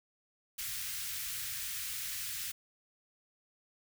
white band-stop noise, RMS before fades -39 dBFS, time 0.58-2.52 s, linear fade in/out 10 ms, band 130 to 1500 Hz, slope 24 dB/octave, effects none

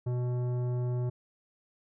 triangle tone with tanh clipping, 123.47 Hz, B2, in tune, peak -30 dBFS, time 0.06-1.1 s, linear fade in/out 10 ms, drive 17 dB, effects none

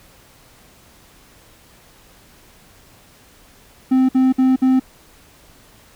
triangle tone bursts, 260 Hz, C4, 11 cents flat, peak -9 dBFS, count 4, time 3.91-4.798 s, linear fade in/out 10 ms, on 180 ms, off 56 ms, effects pink hiss -49 dBFS RMS until 5.95 s

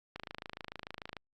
click train, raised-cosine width 0.3 ms, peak -25 dBFS, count 28, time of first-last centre 0.16-1.167 s, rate 26.8 Hz, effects Opus 48 kbps

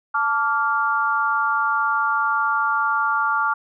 sine chord, D minor, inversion second, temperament equal with one note detuned, 880 / 1155.1 / 1396.9 Hz, A5 / D6 / F6, 0 / -29 / 0 cents, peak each -24 / -22 / -21 dBFS, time 0.14-3.54 s, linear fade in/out 10 ms, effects none

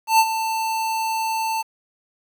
square tone with ADSR envelope, 890 Hz, A5, 20 cents sharp, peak -11 dBFS, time 0.07-1.63 s, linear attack 120 ms, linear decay 55 ms, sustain -11 dB, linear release 23 ms, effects 8-bit

